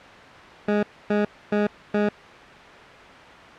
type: tone bursts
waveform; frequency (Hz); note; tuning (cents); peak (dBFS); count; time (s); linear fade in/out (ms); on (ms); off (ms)
20% pulse; 207.7; G#3; 0; -14; 4; 0.68-2.09; 5; 150; 270
effects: white hiss -42 dBFS RMS until 3.58 s + low-pass 2000 Hz 12 dB/octave